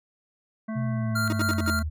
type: harmonic tone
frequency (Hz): 219.9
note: A3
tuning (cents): -1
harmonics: 1 / 3 / 5 / 7 / 9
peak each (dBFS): -29 / -39 / -43 / -46 / -48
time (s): 0.68-1.83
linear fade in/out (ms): 10
type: linear sweep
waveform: sine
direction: down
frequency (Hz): 130.81 to 75.6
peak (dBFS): -26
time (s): 0.75-1.9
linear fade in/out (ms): 20
type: tone with tremolo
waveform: square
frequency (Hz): 1394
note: F6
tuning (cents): -4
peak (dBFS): -26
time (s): 1.15-1.83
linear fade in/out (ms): 10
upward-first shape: square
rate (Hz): 3.9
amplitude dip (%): 70
type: tone bursts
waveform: 40% pulse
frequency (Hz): 314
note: D#4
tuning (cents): +16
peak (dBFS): -25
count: 5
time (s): 1.3-1.7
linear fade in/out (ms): 0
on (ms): 24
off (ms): 70
effects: none